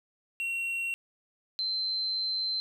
triangle / sine tone pair in turn, 2735 / 4098 Hz, F7 / C8, -37 / -37 cents, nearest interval perfect fifth, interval 700 cents, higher second, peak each -28 / -28 dBFS, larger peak neither, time 0.4-0.94 / 1.59-2.6 s, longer second, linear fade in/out 0 ms, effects none

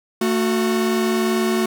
45% pulse tone pair together, 223.8 / 367 Hz, A3 / F#4, +30 / -14 cents, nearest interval major sixth, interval 856 cents, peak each -20 dBFS, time 0.21-1.66 s, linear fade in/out 5 ms, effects none

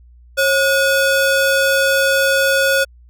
square ring-modulated tone, 996 Hz, B5, 14 cents sharp, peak -10 dBFS, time 0.37-2.85 s, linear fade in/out 20 ms, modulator 452 Hz, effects added 60 Hz sine -42 dBFS peak until 3.09 s

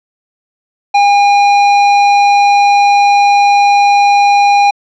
triangle tone with hard clipping, 810 Hz, G#5, 43 cents flat, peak -7 dBFS, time 0.94-4.71 s, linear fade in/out 10 ms, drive 16 dB, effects low-pass 5000 Hz 12 dB/octave

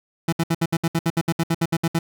30% pulse tone bursts, 165.8 Hz, E3, 10 cents sharp, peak -15 dBFS, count 16, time 0.28-1.99 s, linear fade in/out 5 ms, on 45 ms, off 66 ms, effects none

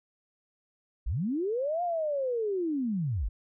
sine linear two-way sweep, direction up then down, 37.47 to 717 to 37.47 Hz, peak -27 dBFS, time 1.06-3.29 s, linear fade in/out 10 ms, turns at 1.83 s, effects none

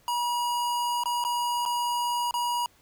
square tone with dropouts, 962 Hz, B5, 46 cents flat, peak -26 dBFS, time 0.08-2.66 s, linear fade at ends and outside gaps 1 ms, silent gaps 1.036-1.057 / 1.24-1.249 / 1.653-1.66 / 2.31-2.34 s, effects pink hiss -61 dBFS RMS until 2.81 s

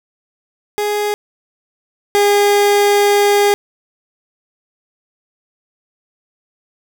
30% pulse tone pair in turn, 415.3 / 407.9 Hz, G#4 / G#4, 0 / -31 cents, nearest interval unison, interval 31 cents, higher first, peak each -13 / -7 dBFS, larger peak second, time 0.78-1.14 / 2.15-3.54 s, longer second, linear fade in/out 0 ms, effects none

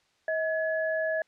sine tone pair together, 637.7 / 1697 Hz, D#5 / G#6, +42 / +37 cents, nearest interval octave + perfect fourth, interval 1695 cents, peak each -27 / -31 dBFS, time 0.28-1.22 s, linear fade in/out 2 ms, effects white hiss -68 dBFS RMS until 1.27 s + low-pass 5000 Hz 12 dB/octave

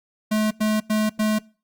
square tone bursts, 214.9 Hz, A3, 41 cents flat, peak -19 dBFS, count 4, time 0.31-1.389 s, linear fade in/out 10 ms, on 200 ms, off 93 ms, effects noise-tail reverb RT60 0.4 s tail -25 dB re dry + Opus 48 kbps

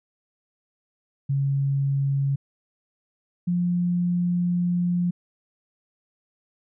sine tone pair in turn, 138.4 / 176.12 Hz, C#3 / F3, -2 / +15 cents, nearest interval major third, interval 417 cents, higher second, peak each -20 / -20 dBFS, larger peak neither, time 1.29-2.36 / 3.47-5.11 s, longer second, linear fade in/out 10 ms, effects none

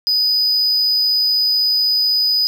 triangle tone, 4978 Hz, D#8, in tune, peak -12 dBFS, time 0.07-2.47 s, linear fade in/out 0 ms, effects none

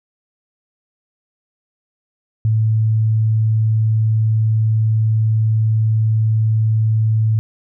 sine tone, 110 Hz, A2, in tune, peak -12 dBFS, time 2.45-7.39 s, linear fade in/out 0 ms, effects none

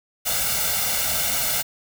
white noise with comb filter, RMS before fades -23 dBFS, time 0.25-1.63 s, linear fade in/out 20 ms, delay 1.4 ms, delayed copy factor +0.8, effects none

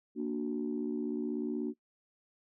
sine chord, Bb augmented, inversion none, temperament equal, 233.1 / 293.7 / 370 Hz, Bb3 / D4 / F#4, 0 / 0 / 0 cents, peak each -35 / -35 / -37 dBFS, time 0.15-1.74 s, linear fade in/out 50 ms, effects noise-tail reverb RT60 0.1 s tail -23 dB re dry + tanh soft clip ceiling -24 dBFS

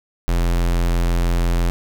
square tone, 43.02 Hz, F1, 25 cents flat, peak -16 dBFS, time 0.28-1.7 s, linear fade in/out 0 ms, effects none

